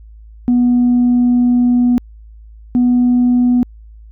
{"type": "tone pair in turn", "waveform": "sine", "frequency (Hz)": [244.6, 246], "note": ["B3", "B3"], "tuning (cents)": [-16, -7], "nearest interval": "unison", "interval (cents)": 9, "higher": "second", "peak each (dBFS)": -7, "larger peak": "neither", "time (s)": [[0.48, 1.98], [2.75, 3.63]], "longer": "first", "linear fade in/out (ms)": 0, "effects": ["tanh soft clip ceiling -6 dBFS", "added 54 Hz sine -35 dBFS peak until 4.11 s"]}